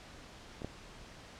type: clicks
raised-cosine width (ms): 2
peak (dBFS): -30 / -24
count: 2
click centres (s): 0.619 / 0.646
effects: pink hiss -52 dBFS RMS until 1.39 s + low-pass 6000 Hz 12 dB/octave